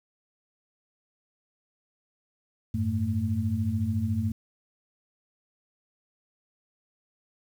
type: tone cluster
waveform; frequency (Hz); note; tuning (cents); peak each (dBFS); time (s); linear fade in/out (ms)
sine; 92.7 / 106.5 / 223.3; F#2 / G#2 / A3; +4 / +44 / +26; -29; 2.74-4.32; 5
effects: 9-bit